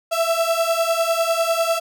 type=beating tone pair; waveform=35% pulse; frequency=659.3 / 669.3 Hz; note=E5 / E5; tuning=0 / +26 cents; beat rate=10 Hz; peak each=-19 dBFS; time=0.11-1.8 s; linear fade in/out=20 ms; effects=none